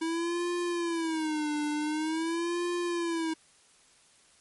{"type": "tone with vibrato", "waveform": "square", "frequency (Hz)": 322.9, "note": "E4", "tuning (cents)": -36, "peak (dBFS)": -29, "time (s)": [0.01, 3.34], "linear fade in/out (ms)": 10, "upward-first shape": "sine", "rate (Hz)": 0.46, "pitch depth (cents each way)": 140, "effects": ["white hiss -61 dBFS RMS until 4.4 s", "MP3 48 kbps"]}